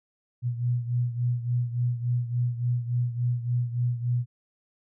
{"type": "beating tone pair", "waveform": "sine", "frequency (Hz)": [120.8, 124.3], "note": ["B2", "B2"], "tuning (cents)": [-38, 12], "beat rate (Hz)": 3.5, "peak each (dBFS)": [-25, -30], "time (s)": [0.42, 4.26], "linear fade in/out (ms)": 50, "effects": []}